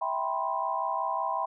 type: chord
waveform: sine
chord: C major seventh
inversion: first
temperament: just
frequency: 654.1 / 784.9 / 981.1 / 1046.5 Hz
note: E5 / G5 / B5 / C6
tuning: -14 / +2 / -12 / 0 cents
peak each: -35 / -33 / -31 / -33 dBFS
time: 0.01-1.46 s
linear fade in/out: 10 ms
effects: none